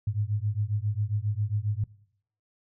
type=beating tone pair; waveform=sine; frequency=101.2 / 108.6 Hz; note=G#2 / A2; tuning=-44 / -22 cents; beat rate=7.4 Hz; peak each=-28 dBFS; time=0.07-1.84 s; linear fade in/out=5 ms; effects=noise-tail reverb RT60 0.7 s tail -22 dB re dry